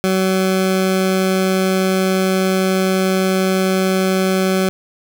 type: tone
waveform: 20% pulse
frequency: 188.6 Hz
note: F#3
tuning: 33 cents sharp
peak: -9 dBFS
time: 0.04-4.69 s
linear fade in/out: 0 ms
effects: none